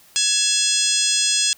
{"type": "harmonic tone with a mistuned harmonic", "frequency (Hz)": 840, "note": "G#5", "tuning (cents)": 19, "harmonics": [2, 3, 4, 5, 6, 7, 8, 9, 10], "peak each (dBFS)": [-33, -28, -23, -27, -22, -28, -24, -29, -24], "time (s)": [0.16, 1.53], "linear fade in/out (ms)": 0, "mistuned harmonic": 3, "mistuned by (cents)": 98, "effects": ["white hiss -51 dBFS RMS until 1.57 s"]}